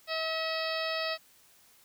harmonic tone, 643 Hz, E5, 43 cents flat, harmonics 1 / 2 / 3 / 4 / 5 / 6 / 7 / 8, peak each -34 / -38 / -38 / -39 / -43 / -40 / -40 / -42 dBFS, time 0.07-1.18 s, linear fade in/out 50 ms, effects white hiss -61 dBFS RMS until 1.84 s

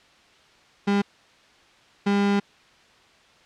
35% pulse tone bursts at uneven times, 201.2 Hz, G3, 45 cents sharp, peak -17 dBFS, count 2, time 0.87-1.02 / 2.06-2.4 s, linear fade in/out 10 ms, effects white hiss -55 dBFS RMS until 3.45 s + low-pass 4000 Hz 12 dB/octave

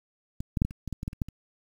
clicks, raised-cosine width 5 ms, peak -20 / -14 / -9 / -16 / -29 / -22 / -20 / -21 / -17 / -29 / -15 / -28 dBFS, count 12, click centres 0.405 / 0.572 / 0.619 / 0.65 / 0.709 / 0.877 / 0.927 / 1.031 / 1.079 / 1.131 / 1.218 / 1.286 s, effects 8-bit

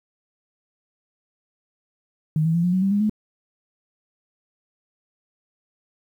sine tone with pitch steps, 155.56 / 162.73 / 170.23 / 178.07 / 186.28 / 194.86 / 203.8 / 213.2 Hz, D#3 / E3 / F3 / F3 / F#3 / G3 / G#3 / G#3, 0 / -22 / -44 / +34 / +12 / -10 / -32 / +46 cents, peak -17 dBFS, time 2.36-3.096 s, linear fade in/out 2 ms, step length 92 ms, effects 9-bit

